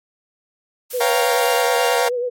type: noise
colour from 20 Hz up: blue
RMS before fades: -31 dBFS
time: 0.9-1.62 s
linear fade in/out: 10 ms
type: tone with vibrato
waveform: sine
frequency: 489.7 Hz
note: B4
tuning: 15 cents flat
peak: -19 dBFS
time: 0.93-2.3 s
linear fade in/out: 20 ms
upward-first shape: triangle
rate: 9.3 Hz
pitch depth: 58 cents each way
type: chord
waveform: sawtooth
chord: G half-diminished seventh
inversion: second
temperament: equal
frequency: 554.4 / 698.5 / 784 / 932.3 Hz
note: Db5 / F5 / G5 / Bb5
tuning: 0 / 0 / 0 / 0 cents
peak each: -19 / -17 / -20 / -19 dBFS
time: 1-2.09 s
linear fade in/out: 10 ms
effects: MP3 64 kbps